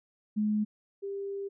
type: tone pair in turn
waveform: sine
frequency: 211.7 / 396.8 Hz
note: G#3 / G4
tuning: +33 / +21 cents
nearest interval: major seventh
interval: 1088 cents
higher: second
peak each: -25 / -33 dBFS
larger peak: first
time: 0.36-0.65 / 1.02-1.49 s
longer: second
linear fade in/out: 20 ms
effects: none